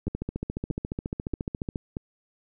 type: two click trains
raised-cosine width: 3 ms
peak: -17 / -18 dBFS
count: 25 / 4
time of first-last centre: 0.08-1.758 / 0.07-1.969 s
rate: 14.3 / 1.58 Hz
effects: none